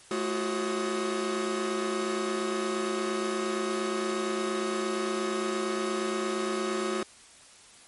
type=tone cluster; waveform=45% pulse; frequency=215.7 / 344.3 / 372.9 / 541 / 1258 Hz; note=A3 / F4 / F#4 / C#5 / D#6; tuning=-34 / -25 / +14 / -42 / +19 cents; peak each=-35 / -35 / -31 / -38 / -37 dBFS; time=0.11-7.03 s; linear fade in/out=2 ms; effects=white hiss -53 dBFS RMS until 7.87 s + MP3 48 kbps